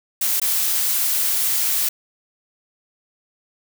blue noise with dropouts, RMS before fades -20 dBFS, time 0.21-1.89 s, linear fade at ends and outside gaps 5 ms, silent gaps 0.399-0.416 s, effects none

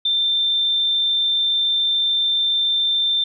sine tone, 3573 Hz, A7, 26 cents sharp, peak -16 dBFS, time 0.05-3.24 s, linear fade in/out 5 ms, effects none

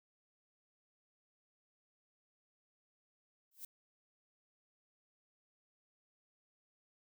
violet noise with exponential growth, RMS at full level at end -42 dBFS, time 3.51-3.65 s, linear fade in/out 5 ms, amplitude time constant 30 ms, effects none

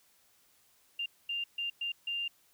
sine tone bursts at uneven times, 2794 Hz, F7, in tune, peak -32 dBFS, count 5, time 0.99-1.06 / 1.29-1.44 / 1.58-1.7 / 1.81-1.92 / 2.07-2.28 s, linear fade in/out 5 ms, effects white hiss -67 dBFS RMS until 2.53 s

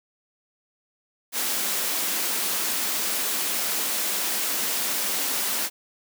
white high-pass noise, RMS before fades -26 dBFS, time 1.32-5.7 s, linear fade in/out 50 ms, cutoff 180 Hz, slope 96 dB/octave, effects none

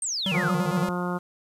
sine exponential sweep, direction down, 8870 to 1208 Hz, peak -26 dBFS, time 0.02-0.51 s, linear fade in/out 2 ms
square tone with vibrato, 172.6 Hz, F3, 20 cents flat, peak -26 dBFS, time 0.26-0.89 s, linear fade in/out 2 ms, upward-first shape square, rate 8.8 Hz, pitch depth 180 cents each way
harmonic tone, 178 Hz, F3, 33 cents sharp, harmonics 1 / 2 / 3 / 4 / 5 / 6 / 7 / 8, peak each -28 / -33 / -36 / -38 / -37 / -37 / -36 / -38 dBFS, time 0.33-1.19 s, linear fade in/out 20 ms
effects resampled to 32000 Hz + 9-bit

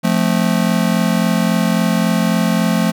square chord, F major, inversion none, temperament just, 174.61 / 218.3 / 261.9 Hz, F3 / A3 / C4, 0 / -13 / +2 cents, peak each -17 / -17 / -23 dBFS, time 0.03-2.92 s, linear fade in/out 20 ms, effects none

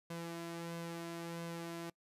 sawtooth tone with flanger, 168.4 Hz, E3, 37 cents sharp, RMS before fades -44 dBFS, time 0.1-1.9 s, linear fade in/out 5 ms, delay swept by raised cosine 1.9 to 2.9 ms, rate 1.5 Hz, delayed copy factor +0.5, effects noise-tail reverb RT60 0.1 s tail -24 dB re dry + resampled to 32000 Hz

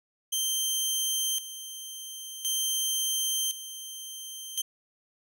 15% pulse tone with tremolo, 3136 Hz, G7, in tune, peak -19 dBFS, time 0.32-4.62 s, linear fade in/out 10 ms, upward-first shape square, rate 0.47 Hz, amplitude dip 75%, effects none

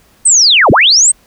sine linear two-way sweep, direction down then up, 8550 to 65.1 to 8550 Hz, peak -4 dBFS, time 0.25-1.12 s, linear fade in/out 10 ms, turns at 0.71 s, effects pink hiss -49 dBFS RMS until 1.26 s

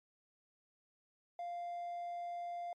triangle tone, 697 Hz, F5, 4 cents flat, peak -37 dBFS, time 1.39-2.73 s, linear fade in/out 2 ms, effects tanh soft clip ceiling -33 dBFS + MP3 48 kbps

